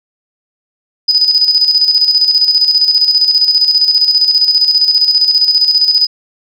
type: tone with tremolo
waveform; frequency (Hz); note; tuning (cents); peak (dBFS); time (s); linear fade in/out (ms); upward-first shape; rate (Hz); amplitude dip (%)
sine; 4989; D#8; +4; -5; 1.08-6.07; 10; square; 15; 55
effects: none